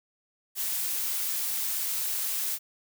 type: noise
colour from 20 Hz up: blue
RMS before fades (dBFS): -30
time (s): 0.55-2.59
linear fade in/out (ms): 50
effects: none